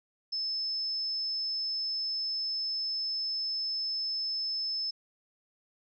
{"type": "tone", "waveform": "sine", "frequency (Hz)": 5240, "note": "E8", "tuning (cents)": -11, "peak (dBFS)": -30, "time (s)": [0.32, 4.91], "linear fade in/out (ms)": 10, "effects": []}